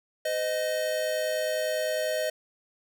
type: tone pair together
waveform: square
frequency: 511.2 / 621 Hz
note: C5 / D#5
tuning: -40 / -3 cents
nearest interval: minor third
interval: 337 cents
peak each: -33 / -28 dBFS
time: 0.25-2.3 s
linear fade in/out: 5 ms
effects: none